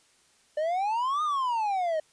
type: exponential two-way sweep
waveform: triangle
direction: up then down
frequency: 592 to 1248 to 611 Hz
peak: -23 dBFS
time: 0.57-2 s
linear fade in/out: 5 ms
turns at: 1.23 s
effects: white hiss -63 dBFS RMS until 2.12 s + resampled to 22050 Hz